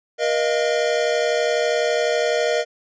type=tone cluster; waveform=square; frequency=475.9 / 617 / 689 Hz; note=A#4 / D#5 / F5; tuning=+36 / -15 / -24 cents; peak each=-22 / -22 / -27 dBFS; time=0.18-2.65 s; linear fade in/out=50 ms; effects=resampled to 16000 Hz

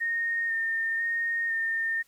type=tone with vibrato; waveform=sine; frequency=1833 Hz; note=A#6; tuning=30 cents flat; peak=-25 dBFS; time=0-2.03 s; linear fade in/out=20 ms; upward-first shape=square; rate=1 Hz; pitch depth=15 cents each way; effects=white hiss -64 dBFS RMS until 2.07 s + MP3 64 kbps

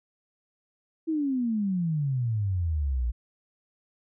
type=exponential sweep; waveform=sine; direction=down; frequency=329.6 to 56.5 Hz; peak=-24 dBFS; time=1.07-3.12 s; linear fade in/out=20 ms; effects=none

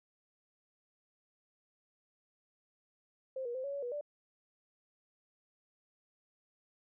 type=tone with pitch steps; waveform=sine; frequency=525 / 477.9 / 518 / 560 / 564 / 486.3 / 586 Hz; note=C5 / A#4 / C5 / C#5 / C#5 / B4 / D5; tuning=+6 / +43 / -17 / +18 / +30 / -27 / -4 cents; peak=-36 dBFS; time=3.36-4.011 s; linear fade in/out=5 ms; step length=93 ms; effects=none

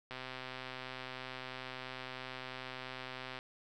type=click train; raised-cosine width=0.3 ms; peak=-27 dBFS; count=424; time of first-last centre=0.11-3.389 s; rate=129 Hz; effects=none

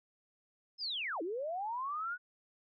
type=linear two-way sweep; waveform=sine; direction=down then up; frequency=5274 to 310 to 1489 Hz; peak=-35 dBFS; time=0.78-2.18 s; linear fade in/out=50 ms; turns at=1.22 s; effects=none

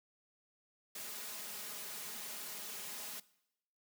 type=noise with comb filter; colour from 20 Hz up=white; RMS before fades=-45 dBFS; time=0.95-3.2 s; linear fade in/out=5 ms; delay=4.8 ms; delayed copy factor=+0.65; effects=noise-tail reverb RT60 0.8 s tail -20 dB re dry + high-pass 150 Hz 12 dB/octave

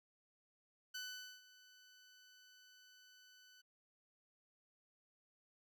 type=tone with ADSR envelope; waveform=15% pulse; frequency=1500 Hz; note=F#6; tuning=23 cents sharp; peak=-37 dBFS; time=0.94-3.62 s; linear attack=11 ms; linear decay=460 ms; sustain=-19 dB; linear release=16 ms; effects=none

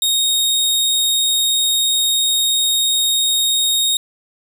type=tone; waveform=sawtooth; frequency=3729 Hz; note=A#7; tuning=in tune; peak=-11 dBFS; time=0.02-3.97 s; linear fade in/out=2 ms; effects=none

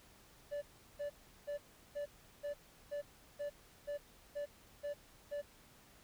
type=tone bursts; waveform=triangle; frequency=580 Hz; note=D5; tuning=22 cents flat; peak=-36 dBFS; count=11; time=0.51-5.42 s; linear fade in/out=20 ms; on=110 ms; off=370 ms; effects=pink hiss -63 dBFS RMS until 6.03 s

